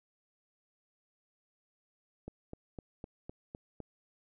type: click train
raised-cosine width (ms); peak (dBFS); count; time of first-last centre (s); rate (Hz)
2; -29; 7; 2.28-3.803; 3.94
effects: none